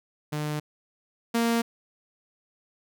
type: tone pair in turn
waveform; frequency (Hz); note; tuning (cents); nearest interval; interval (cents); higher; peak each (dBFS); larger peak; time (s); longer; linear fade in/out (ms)
sawtooth; 150.4 / 232.2; D3 / A#3; +42 / -7; minor sixth; 751; second; -24 / -18; second; 0.32-0.6 / 1.34-1.62; neither; 10
effects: none

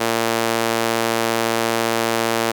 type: tone with high-pass filter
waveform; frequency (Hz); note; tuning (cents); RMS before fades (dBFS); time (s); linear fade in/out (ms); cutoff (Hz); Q
sawtooth; 114.7; A#2; -28; -20; 0-2.52; 10; 400; 0.8
effects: none

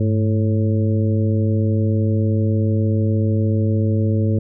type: harmonic tone with a mistuned harmonic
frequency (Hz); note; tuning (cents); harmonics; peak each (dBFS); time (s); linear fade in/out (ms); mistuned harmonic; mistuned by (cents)
110; A2; 0; 1 / 2 / 3 / 4 / 5; -16 / -22 / -26 / -28 / -30; 0-4.39; 5; 1; -110
effects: none

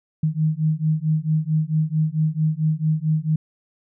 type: beating tone pair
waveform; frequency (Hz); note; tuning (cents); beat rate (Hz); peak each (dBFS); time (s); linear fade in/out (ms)
sine; 154 / 158.5; D#3 / D#3; -17 / +32; 4.5; -21; 0.23-3.36; 5
effects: none

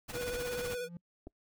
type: noise with tremolo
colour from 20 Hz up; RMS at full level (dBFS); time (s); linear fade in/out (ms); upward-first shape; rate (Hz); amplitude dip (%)
pink; -39; 0.08-0.76; 20; triangle; 16; 75
type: tone with vibrato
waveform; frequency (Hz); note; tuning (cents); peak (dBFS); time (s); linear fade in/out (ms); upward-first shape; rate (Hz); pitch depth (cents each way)
square; 489.2; B4; -16; -36; 0.12-0.89; 50; square; 16; 25
type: tone with exponential growth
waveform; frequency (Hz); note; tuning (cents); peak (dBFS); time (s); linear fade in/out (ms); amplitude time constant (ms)
triangle; 172.4; F3; -22; -37; 0.68-0.97; 2; 63
type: clicks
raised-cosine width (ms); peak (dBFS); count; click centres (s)
2; -33 / -35; 2; 1.27 / 1.273
effects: noise-tail reverb RT60 0.1 s tail -26 dB re dry

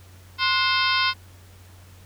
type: harmonic tone with a mistuned harmonic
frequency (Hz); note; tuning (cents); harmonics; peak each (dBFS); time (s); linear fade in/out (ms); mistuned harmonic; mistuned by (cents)
525; C5; +6; 2 / 3 / 4 / 5 / 6 / 7 / 8 / 9 / 10; -24 / -26 / -27 / -28 / -29 / -29 / -30 / -31 / -31; 0.38-1.14; 50; 3; -130
effects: added 91 Hz sine -46 dBFS peak until 2.05 s + pink hiss -53 dBFS RMS until 2.05 s

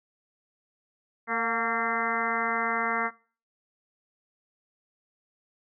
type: harmonic tone with a mistuned harmonic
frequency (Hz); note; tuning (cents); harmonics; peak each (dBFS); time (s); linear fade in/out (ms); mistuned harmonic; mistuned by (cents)
228.6; A#3; -34; 1 / 2 / 3 / 4 / 5 / 6 / 7 / 8 / 9; -36 / -35 / -35 / -34 / -32 / -32 / -35 / -34 / -33; 1.27-3.11; 50; 3; +44
effects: noise-tail reverb RT60 0.4 s tail -21 dB re dry

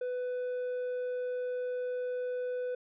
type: tone with hard clipping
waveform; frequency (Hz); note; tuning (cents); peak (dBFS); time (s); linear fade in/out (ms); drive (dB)
sine; 498.3; B4; +15; -33; 0.01-2.75; 5; 3
effects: resampled to 8000 Hz

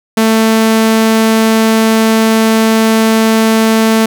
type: tone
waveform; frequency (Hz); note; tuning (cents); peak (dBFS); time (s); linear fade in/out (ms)
sawtooth; 222.2; A3; +17; -3; 0.17-4.06; 5
effects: none

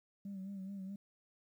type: tone with vibrato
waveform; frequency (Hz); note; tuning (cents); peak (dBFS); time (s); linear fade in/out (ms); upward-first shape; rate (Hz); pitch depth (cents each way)
sine; 194.4; G3; -14; -40; 0.25-0.96; 5; sine; 4.7; 55
effects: tanh soft clip ceiling -39 dBFS + 12-bit

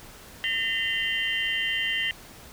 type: tone cluster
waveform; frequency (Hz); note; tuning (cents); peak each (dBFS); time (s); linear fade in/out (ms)
sine; 1826 / 2028 / 2790 / 3103; A#6 / B6 / F7 / G7; -36 / +45 / -2 / -18; -30; 0.44-2.11; 0
effects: pink hiss -47 dBFS RMS until 2.52 s

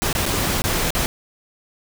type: noise with dropouts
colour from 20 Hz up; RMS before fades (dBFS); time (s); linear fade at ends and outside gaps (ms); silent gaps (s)
pink; -21; 0.02-1.06; 0; 0.128-0.151 / 0.256-0.263 / 0.619-0.64 / 0.905-0.95
effects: none

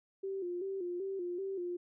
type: tone with vibrato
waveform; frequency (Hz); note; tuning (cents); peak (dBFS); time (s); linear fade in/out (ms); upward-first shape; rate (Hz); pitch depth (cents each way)
sine; 370; F#4; 0; -35; 0.23-1.77; 10; square; 2.6; 82
effects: none

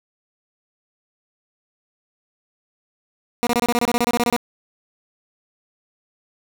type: tone bursts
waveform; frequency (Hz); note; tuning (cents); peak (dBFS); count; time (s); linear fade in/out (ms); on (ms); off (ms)
15% pulse; 239.4; A#3; +46; -10; 15; 3.43-4.364; 0; 38; 26
effects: none

